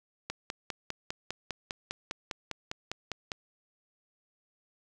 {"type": "click train", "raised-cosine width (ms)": 0.2, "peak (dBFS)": -17, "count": 16, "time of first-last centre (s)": [0.3, 3.318], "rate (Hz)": 4.97, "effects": []}